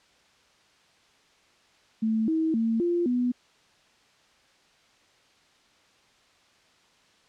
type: tone with pitch steps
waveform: sine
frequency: 221 / 320.3 / 226.4 / 346.7 / 246.5 Hz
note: A3 / E4 / A3 / F4 / B3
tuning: +8 / -50 / +50 / -13 / -3 cents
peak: -22 dBFS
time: 2.02-3.32 s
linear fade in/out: 10 ms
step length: 260 ms
effects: white hiss -61 dBFS RMS until 7.28 s + low-pass 5000 Hz 12 dB/octave